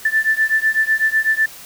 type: beating tone pair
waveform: sine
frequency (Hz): 1760 / 1768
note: A6 / A6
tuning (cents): 0 / +8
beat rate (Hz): 8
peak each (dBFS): -17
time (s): 0.05-1.46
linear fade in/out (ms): 5
effects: white hiss -38 dBFS RMS until 1.65 s